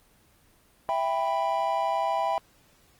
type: chord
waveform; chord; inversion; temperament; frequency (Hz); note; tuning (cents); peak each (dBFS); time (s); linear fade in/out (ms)
triangle; E minor; none; just; 659.3 / 791.1 / 988.9; E5 / G5 / B5; 0 / +16 / +2; -27 / -26 / -27; 0.89-2.38; 0
effects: pink hiss -61 dBFS RMS until 2.99 s + Opus 24 kbps